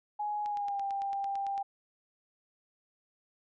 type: tone with pitch glide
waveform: sine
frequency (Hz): 835 to 792.7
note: G#5 to G5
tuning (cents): +9 to +19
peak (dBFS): -31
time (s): 0.19-1.63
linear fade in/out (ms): 10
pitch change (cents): -90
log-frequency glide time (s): 0.45-0.82
type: click train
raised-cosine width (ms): 0.2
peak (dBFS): -31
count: 11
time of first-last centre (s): 0.46-1.579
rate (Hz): 8.94
effects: none